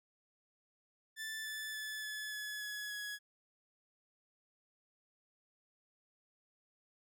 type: tone with pitch steps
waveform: sawtooth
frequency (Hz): 1760 / 1745.8 / 1731.8 / 1717.8 / 1704 / 1690.3 / 1676.6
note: A6 / A6 / A6 / A6 / G#6 / G#6 / G#6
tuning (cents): 0 / -14 / -28 / -42 / +44 / +30 / +16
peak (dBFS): -37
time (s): 1.16-3.19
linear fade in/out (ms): 50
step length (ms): 290
effects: none